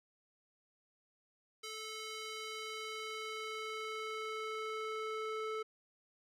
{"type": "tone with band-pass filter sweep", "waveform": "square", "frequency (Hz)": 436.5, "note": "A4", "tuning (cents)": -14, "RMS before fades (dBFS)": -42, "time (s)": [1.63, 5.63], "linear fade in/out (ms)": 10, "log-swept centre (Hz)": [4400, 1100], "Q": 0.81, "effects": []}